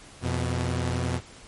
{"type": "tone pair together", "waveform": "sawtooth", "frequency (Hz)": [86.3, 123.82], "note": ["F2", "B2"], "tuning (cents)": [-20, 5], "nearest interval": "tritone", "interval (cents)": 625, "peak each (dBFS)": -24, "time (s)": [0.21, 1.21], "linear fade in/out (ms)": 50, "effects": ["pink hiss -48 dBFS RMS until 1.47 s", "MP3 48 kbps"]}